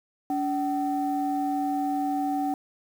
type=tone pair together; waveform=sine; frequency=286.6 / 761.2 Hz; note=D4 / F#5; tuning=-42 / +49 cents; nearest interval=octave + perfect fourth; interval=1691 cents; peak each=-26 dBFS; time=0.3-2.54 s; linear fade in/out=2 ms; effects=tanh soft clip ceiling -18 dBFS + 8-bit